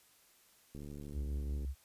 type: click train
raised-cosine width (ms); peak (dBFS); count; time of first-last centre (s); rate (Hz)
3; -35; 66; 0.75-1.648; 72.4
type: tone with vibrato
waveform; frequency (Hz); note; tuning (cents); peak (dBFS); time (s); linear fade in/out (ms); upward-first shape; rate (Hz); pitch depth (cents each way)
sine; 66.7; C2; +34; -35; 1.13-1.75; 50; sine; 7.3; 30
effects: white hiss -66 dBFS RMS until 1.84 s + resampled to 32000 Hz